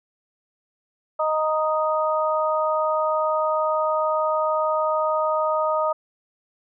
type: harmonic tone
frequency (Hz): 311.1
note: D#4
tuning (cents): 0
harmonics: 2 / 3 / 4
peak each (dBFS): -22 / -26 / -24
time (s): 1.19-5.93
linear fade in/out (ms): 10
effects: none